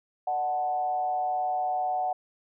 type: tone with frequency modulation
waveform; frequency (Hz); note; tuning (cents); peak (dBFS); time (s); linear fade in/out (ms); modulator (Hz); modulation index
sine; 740; F#5; 0; -25; 0.27-2.13; 5; 141; 0.53
effects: none

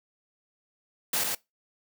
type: noise with echo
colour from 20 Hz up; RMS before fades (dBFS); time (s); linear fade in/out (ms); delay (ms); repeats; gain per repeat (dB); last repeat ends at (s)
white; -27; 1.13-1.24; 5; 110; 1; -3; 1.35
effects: noise-tail reverb RT60 0.2 s tail -22 dB re dry + high-pass 150 Hz 12 dB/octave

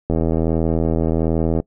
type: click train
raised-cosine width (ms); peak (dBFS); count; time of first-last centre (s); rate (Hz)
2; -6; 123; 0.1-1.601; 81.3
effects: noise-tail reverb RT60 0.1 s tail -22 dB re dry

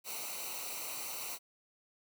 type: noise with comb filter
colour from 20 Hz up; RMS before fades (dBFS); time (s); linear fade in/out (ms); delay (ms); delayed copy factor
white; -41; 0.04-1.39; 50; 0.59; -0.8
effects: none

